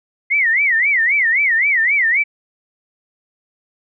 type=tone with vibrato; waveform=sine; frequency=2040 Hz; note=C7; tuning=44 cents flat; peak=-12 dBFS; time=0.3-2.24 s; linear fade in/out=20 ms; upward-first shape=sine; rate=3.8 Hz; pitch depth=230 cents each way; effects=none